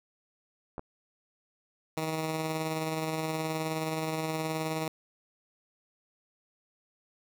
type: clicks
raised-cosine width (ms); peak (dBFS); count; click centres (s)
1; -25; 2; 0.781 / 0.794
type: tone with tremolo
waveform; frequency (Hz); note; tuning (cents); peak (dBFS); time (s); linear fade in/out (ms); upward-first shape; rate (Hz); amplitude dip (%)
10% pulse; 158.6; D#3; +33; -21; 1.97-4.88; 2; sine; 19; 30
effects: none